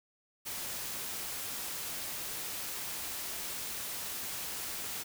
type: noise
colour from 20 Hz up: white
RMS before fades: -39 dBFS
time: 0.45-5.04 s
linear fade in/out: 20 ms
effects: none